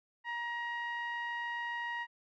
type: tone with low-pass filter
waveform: sawtooth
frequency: 947 Hz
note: A#5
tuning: 27 cents sharp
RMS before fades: -38 dBFS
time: 0.24-2.07 s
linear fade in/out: 50 ms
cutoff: 2100 Hz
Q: 3.4
effects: none